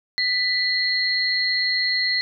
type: tone cluster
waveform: sine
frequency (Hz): 1985 / 4099 / 4288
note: B6 / C8 / C8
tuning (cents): +8 / -36 / +42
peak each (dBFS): -22 / -27 / -23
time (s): 0.18-2.21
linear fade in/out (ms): 0
effects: none